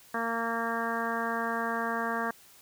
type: harmonic tone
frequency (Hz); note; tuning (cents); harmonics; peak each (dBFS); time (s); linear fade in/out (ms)
230; A#3; -23; 1 / 2 / 3 / 4 / 5 / 6 / 7 / 8; -36 / -37 / -36 / -37 / -35 / -41 / -35 / -41; 0.14-2.31; 5
effects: white hiss -56 dBFS RMS until 2.61 s